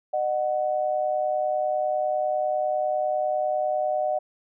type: tone pair together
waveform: sine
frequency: 610 / 740 Hz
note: D#5 / F#5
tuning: -34 / 0 cents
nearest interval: minor third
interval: 334 cents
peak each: -24 / -26 dBFS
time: 0.13-4.19 s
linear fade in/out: 10 ms
effects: none